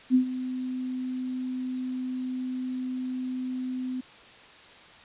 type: tone with ADSR envelope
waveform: sine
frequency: 255.2 Hz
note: C4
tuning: 43 cents flat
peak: -15 dBFS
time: 0.1-4.01 s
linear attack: 46 ms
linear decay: 100 ms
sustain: -14 dB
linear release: 9 ms
effects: white hiss -50 dBFS RMS until 5.04 s + resampled to 8000 Hz